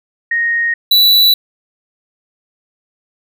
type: tone pair in turn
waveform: sine / square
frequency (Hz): 1864.7 / 3951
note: A#6 / B7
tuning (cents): 0 / 0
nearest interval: octave + minor second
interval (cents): 1300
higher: second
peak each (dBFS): -12 / -7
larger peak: second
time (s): 0.31-0.74 / 0.91-1.34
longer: neither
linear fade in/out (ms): 5
effects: none